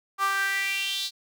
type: tone with high-pass filter sweep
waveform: sawtooth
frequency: 392 Hz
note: G4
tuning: in tune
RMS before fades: -27 dBFS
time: 0.18-1.11 s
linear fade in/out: 50 ms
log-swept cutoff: 1100 to 4200 Hz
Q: 5.2
effects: none